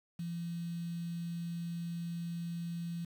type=tone with quantisation; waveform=sine; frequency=170 Hz; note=F3; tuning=46 cents flat; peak=-36 dBFS; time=0.19-3.05 s; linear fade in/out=5 ms; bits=9; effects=none